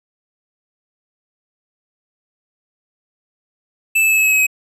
square tone with pitch steps, 2637 / 2620 / 2604 / 2587 / 2571 / 2555 / 2538 Hz, E7 / E7 / E7 / E7 / E7 / D#7 / D#7, 0 / -11 / -22 / -33 / -44 / +45 / +34 cents, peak -12 dBFS, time 3.95-4.468 s, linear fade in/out 10 ms, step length 74 ms, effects none

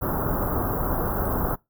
pink band-stop noise, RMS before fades -25 dBFS, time 0.01-1.56 s, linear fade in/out 20 ms, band 1400 to 13000 Hz, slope 48 dB/octave, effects noise-tail reverb RT60 0.2 s tail -23 dB re dry

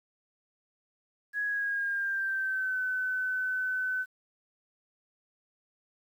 sine tone with pitch glide, 1669 to 1512.9 Hz, G#6 to F#6, +8 to +38 cents, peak -28 dBFS, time 1.33-4.06 s, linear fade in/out 50 ms, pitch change -170 cents, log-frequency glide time 1.44-2.79 s, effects 10-bit

